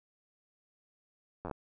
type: slowing click train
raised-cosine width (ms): 1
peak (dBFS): -25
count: 6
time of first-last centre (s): 1.45-1.512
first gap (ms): 10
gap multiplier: 1.11
effects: none